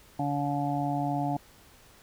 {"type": "harmonic tone", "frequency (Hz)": 143.1, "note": "D3", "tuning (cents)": -45, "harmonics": [1, 2, 4, 5, 6], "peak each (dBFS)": [-32, -31, -41, -31, -36], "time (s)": [0.19, 1.37], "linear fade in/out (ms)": 5, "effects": ["pink hiss -56 dBFS RMS until 2.02 s"]}